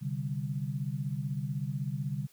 sine chord, C suspended second, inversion none, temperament equal, 130.81 / 146.83 / 196 Hz, C3 / D3 / G3, 0 / 0 / 0 cents, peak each -35 / -34 / -39 dBFS, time 0.01-2.27 s, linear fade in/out 20 ms, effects white hiss -63 dBFS RMS until 2.32 s

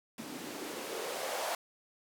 blue noise with band-pass filter sweep, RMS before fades -39 dBFS, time 0.18-1.55 s, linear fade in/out 2 ms, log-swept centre 210 to 710 Hz, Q 2.9, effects none

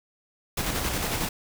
pink noise with tremolo, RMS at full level -27 dBFS, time 0.57-1.29 s, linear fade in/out 5 ms, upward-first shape square, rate 11 Hz, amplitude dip 30%, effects none

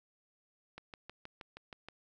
click train, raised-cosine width 0.3 ms, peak -30 dBFS, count 8, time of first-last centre 0.78-1.886 s, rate 6.33 Hz, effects none

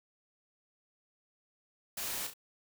white noise with echo, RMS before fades -38 dBFS, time 1.97-2.27 s, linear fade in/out 5 ms, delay 34 ms, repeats 2, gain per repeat -7 dB, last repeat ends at 2.338 s, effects none

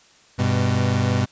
30% pulse tone pair together, 98.9 / 124.6 Hz, G2 / B2, +16 / +16 cents, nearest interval major third, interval 400 cents, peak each -18 dBFS, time 0.38-1.26 s, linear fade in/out 20 ms, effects white hiss -53 dBFS RMS until 1.31 s + resampled to 16000 Hz

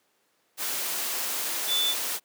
sine tone in noise, 3500 Hz, A7, 10 cents flat, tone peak -23 dBFS, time 1.67-1.95 s, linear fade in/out 50 ms, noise white, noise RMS -30 dBFS, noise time 0.57-2.2 s, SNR +4 dB, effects pink hiss -69 dBFS RMS until 2.24 s + high-pass 300 Hz 12 dB/octave

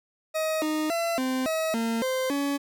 40% pulse tone with pitch steps, 631 / 308.9 / 674 / 259 / 640 / 228.3 / 519 / 282.2 Hz, D#5 / D#4 / E5 / C4 / D#5 / A#3 / C5 / C#4, +24 / -12 / +38 / -17 / +49 / -36 / -14 / +31 cents, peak -24 dBFS, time 0.34-2.58 s, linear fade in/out 20 ms, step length 280 ms, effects none

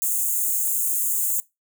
white high-pass noise, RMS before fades -23 dBFS, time 0.02-1.4 s, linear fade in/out 0 ms, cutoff 6600 Hz, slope 96 dB/octave, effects noise-tail reverb RT60 0.2 s tail -20 dB re dry

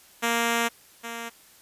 5% pulse tone pair in turn, 233.1 / 232.2 Hz, A#3 / A#3, 0 / -7 cents, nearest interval unison, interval 7 cents, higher first, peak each -11 / -22 dBFS, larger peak first, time 0.22-0.69 / 1.03-1.3 s, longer first, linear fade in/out 20 ms, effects white hiss -54 dBFS RMS until 1.61 s + resampled to 32000 Hz

